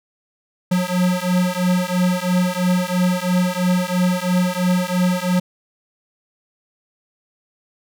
square beating tone pair, 179.4 / 182.4 Hz, F3 / F#3, +47 / -24 cents, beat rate 3 Hz, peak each -20 dBFS, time 0.71-5.4 s, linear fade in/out 10 ms, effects none

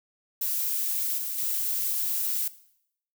violet noise with level steps, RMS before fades -28 / -32 / -28 dBFS, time 0.41-2.48 s, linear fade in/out 5 ms, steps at 1.18 / 1.38 s, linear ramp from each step 2 ms, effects noise-tail reverb RT60 0.7 s tail -17 dB re dry

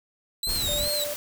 sawtooth tone with vibrato, 3951 Hz, B7, in tune, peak -23 dBFS, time 0.43-1.04 s, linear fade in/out 2 ms, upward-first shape sine, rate 2.6 Hz, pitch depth 120 cents each way
brown noise, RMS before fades -34 dBFS, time 0.47-0.88 s, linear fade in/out 2 ms
white noise with tremolo, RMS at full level -33 dBFS, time 0.49-1.16 s, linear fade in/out 0 ms, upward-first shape sine, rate 18 Hz, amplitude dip 25%
sine tone, 587.3 Hz, D5, in tune, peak -30 dBFS, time 0.68-1.14 s, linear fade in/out 10 ms
effects none

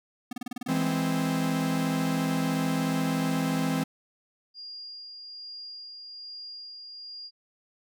square tone bursts, 246.9 Hz, B3, in tune, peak -32 dBFS, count 13, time 0.31-0.93 s, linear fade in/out 5 ms, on 20 ms, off 30 ms
45% pulse chord, E augmented, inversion none, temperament equal, 164.81 / 207.7 / 261.6 Hz, E3 / G#3 / B#3, 0 / 0 / 0 cents, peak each -29 / -33 / -28 dBFS, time 0.68-3.84 s, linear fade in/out 10 ms
sine tone with tremolo, 4821 Hz, D8, 45 cents sharp, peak -38 dBFS, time 4.54-7.31 s, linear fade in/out 50 ms, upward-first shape sine, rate 1.2 Hz, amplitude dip 30%
effects none

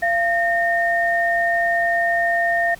sine tone pair together, 686 / 1831.4 Hz, F5 / A#6, -31 / -31 cents, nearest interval octave + perfect fourth, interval 1700 cents, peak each -19 dBFS, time 0.02-2.75 s, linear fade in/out 10 ms, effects pink hiss -45 dBFS RMS until 2.79 s + Opus 48 kbps

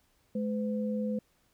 sine tone pair together, 212.7 / 506 Hz, G#3 / B4, +42 / +42 cents, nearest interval octave + minor third, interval 1500 cents, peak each -30 / -35 dBFS, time 0.35-1.19 s, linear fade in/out 5 ms, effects pink hiss -70 dBFS RMS until 1.53 s

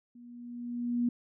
sine tone with level ramp, 240.6 Hz, B3, 45 cents flat, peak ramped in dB -49 to -24 dBFS, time 0.15-1.09 s, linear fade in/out 5 ms, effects none

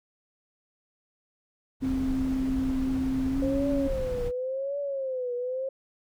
brown noise, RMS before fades -34 dBFS, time 1.8-4.32 s, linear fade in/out 50 ms
sine tone with pitch glide, 263 to 275.3 Hz, C4 to C#4, +9 to -12 cents, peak -25 dBFS, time 1.82-3.88 s, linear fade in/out 10 ms, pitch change +79 cents, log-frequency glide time 3.29-3.41 s
sine tone with vibrato, 527 Hz, C5, 12 cents sharp, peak -28 dBFS, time 3.42-5.69 s, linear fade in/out 5 ms, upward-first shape triangle, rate 0.91 Hz, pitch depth 150 cents each way
effects none

